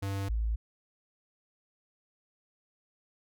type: tone pair in turn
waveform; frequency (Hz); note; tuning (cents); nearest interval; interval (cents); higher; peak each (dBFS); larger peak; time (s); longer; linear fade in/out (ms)
square / sine; 98.3 / 55.17; G2 / A1; +5 / +5; minor seventh; 1000; first; -32 / -27; second; 0.02-0.29 / 0.29-0.56; neither; 10
effects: none